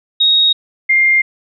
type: tone pair in turn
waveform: sine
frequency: 3761 / 2111 Hz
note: A#7 / C7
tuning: +15 / +15 cents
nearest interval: minor seventh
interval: 1000 cents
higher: first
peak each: -8 dBFS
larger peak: neither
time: 0.2-0.53 / 0.89-1.22 s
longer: neither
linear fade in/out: 10 ms
effects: none